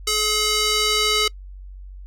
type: tone with band-pass filter sweep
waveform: square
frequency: 426.1 Hz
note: G#4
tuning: 44 cents sharp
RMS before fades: -20 dBFS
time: 0.07-1.28 s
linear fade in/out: 5 ms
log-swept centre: 6000 to 4000 Hz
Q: 0.98
effects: noise-tail reverb RT60 0.1 s tail -26 dB re dry + added 47 Hz sine -35 dBFS peak until 2.06 s